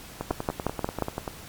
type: two click trains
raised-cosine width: 1 ms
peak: -10 / -15 dBFS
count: 5 / 12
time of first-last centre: 0.31-1.023 / 0.21-1.278 s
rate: 5.61 / 10.3 Hz
effects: pink hiss -44 dBFS RMS until 1.48 s + MP3 96 kbps